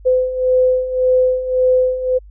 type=beating tone pair; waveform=sine; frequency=508 / 509.8 Hz; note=B4 / C5; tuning=+49 / -45 cents; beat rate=1.8 Hz; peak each=-18 / -13 dBFS; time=0.05-2.19 s; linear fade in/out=20 ms; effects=added 50 Hz sine -37 dBFS peak until 2.3 s